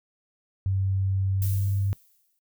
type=tone with pitch glide; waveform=sine; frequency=96.2 to 98.96 Hz; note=G2 to G2; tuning=-32 to +17 cents; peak=-22 dBFS; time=0.66-1.93 s; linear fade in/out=0 ms; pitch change=+49 cents; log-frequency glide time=1.35-1.66 s
type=noise with exponential decay; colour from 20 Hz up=violet; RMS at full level=-34 dBFS; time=1.42-2.39 s; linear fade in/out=1 ms; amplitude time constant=210 ms
effects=noise-tail reverb RT60 0.1 s tail -24 dB re dry